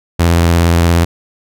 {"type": "tone with vibrato", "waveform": "sawtooth", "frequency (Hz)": 84.8, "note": "E2", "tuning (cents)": 50, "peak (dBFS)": -4, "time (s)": [0.19, 1.05], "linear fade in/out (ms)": 10, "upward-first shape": "square", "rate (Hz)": 17, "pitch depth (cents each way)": 28, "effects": []}